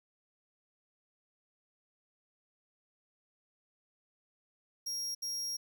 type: tone bursts at uneven times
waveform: 40% pulse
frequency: 5600 Hz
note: F8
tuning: 4 cents sharp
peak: -34 dBFS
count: 2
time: 4.86-5.15 / 5.22-5.57 s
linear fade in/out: 10 ms
effects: none